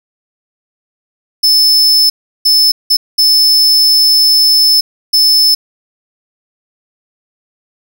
45% pulse tone bursts at uneven times, 5250 Hz, E8, 8 cents flat, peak -6 dBFS, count 5, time 1.43-2.1 / 2.45-2.72 / 2.9-2.97 / 3.18-4.81 / 5.13-5.55 s, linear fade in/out 10 ms, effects none

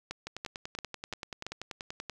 two click trains, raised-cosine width 0.2 ms, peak -21 / -19 dBFS, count 20 / 5, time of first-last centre 0.27-2.097 / 0.11-1.466 s, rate 10.4 / 2.95 Hz, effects none

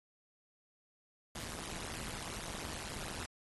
pink noise with amplitude modulation, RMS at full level -39 dBFS, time 1.35-3.26 s, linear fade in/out 5 ms, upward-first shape sine, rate 160 Hz, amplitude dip 95%, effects AAC 32 kbps

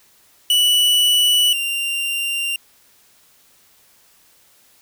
45% pulse tone pair in turn, 2955 / 2782 Hz, F#7 / F7, -3 / -7 cents, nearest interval minor second, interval 104 cents, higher first, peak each -12 / -20 dBFS, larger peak first, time 0.5-1.53 / 1.53-2.56 s, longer neither, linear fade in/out 2 ms, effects white hiss -54 dBFS RMS until 4.81 s

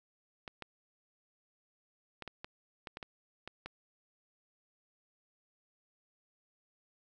clicks, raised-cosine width 0.3 ms, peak -26 dBFS, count 10, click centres 0.478 / 0.623 / 2.223 / 2.277 / 2.445 / 2.872 / 2.971 / 3.028 / 3.476 / 3.66 s, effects none

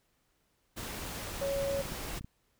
pink noise, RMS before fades -40 dBFS, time 0.76-2.2 s, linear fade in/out 20 ms
sine tone, 554.4 Hz, C#5, in tune, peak -30 dBFS, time 1.41-1.82 s, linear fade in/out 10 ms
clicks, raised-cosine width 5 ms, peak -31 dBFS, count 11, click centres 1.564 / 1.63 / 1.711 / 1.747 / 1.793 / 1.854 / 1.92 / 2.138 / 2.174 / 2.21 / 2.245 s
effects pink hiss -74 dBFS RMS until 2.59 s

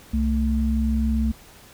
sine tone pair together, 65.41 / 222.3 Hz, C2 / A3, 0 / +18 cents, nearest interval octave + major sixth, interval 2118 cents, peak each -21 / -22 dBFS, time 0.13-1.32 s, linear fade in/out 10 ms, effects pink hiss -48 dBFS RMS until 1.73 s

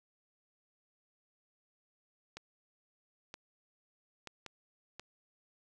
clicks, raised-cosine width 0.2 ms, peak -27 dBFS, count 5, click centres 2.37 / 3.341 / 4.273 / 4.463 / 4.996 s, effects none

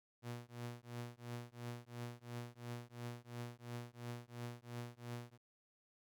sawtooth tone with tremolo, 120 Hz, B2, 49 cents flat, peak -38 dBFS, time 0.22-5.38 s, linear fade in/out 50 ms, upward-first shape triangle, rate 2.9 Hz, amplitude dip 100%, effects none

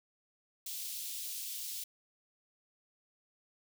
white high-pass noise, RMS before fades -41 dBFS, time 0.66-1.84 s, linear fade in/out 5 ms, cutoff 3000 Hz, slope 24 dB/octave, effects none

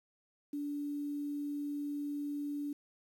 sine tone with quantisation, 290 Hz, D4, 22 cents flat, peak -35 dBFS, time 0.53-2.73 s, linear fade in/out 5 ms, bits 10, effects none

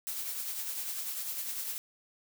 blue noise with tremolo, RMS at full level -35 dBFS, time 0.07-1.78 s, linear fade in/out 0 ms, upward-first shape triangle, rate 10 Hz, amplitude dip 45%, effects none

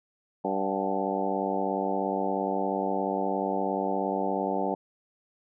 harmonic tone with a mistuned harmonic, 97 Hz, G2, 18 cents flat, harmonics 2 / 3 / 4 / 5 / 6 / 7 / 8 / 9, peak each -34 / -34 / -34 / -34 / -34 / -34 / -34 / -34 dBFS, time 0.44-4.75 s, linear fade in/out 10 ms, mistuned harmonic 7, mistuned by +64 cents, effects none

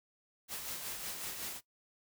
white noise with tremolo, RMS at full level -40 dBFS, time 0.48-1.61 s, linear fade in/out 50 ms, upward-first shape sine, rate 5.4 Hz, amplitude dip 40%, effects noise-tail reverb RT60 0.1 s tail -18 dB re dry

